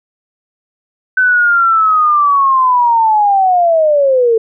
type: linear sweep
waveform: sine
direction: down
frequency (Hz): 1523 to 441.1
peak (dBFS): -7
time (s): 1.17-4.38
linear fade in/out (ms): 5
effects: none